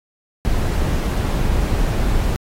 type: noise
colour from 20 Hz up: brown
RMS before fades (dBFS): -18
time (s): 0.45-2.36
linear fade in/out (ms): 0
effects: AAC 48 kbps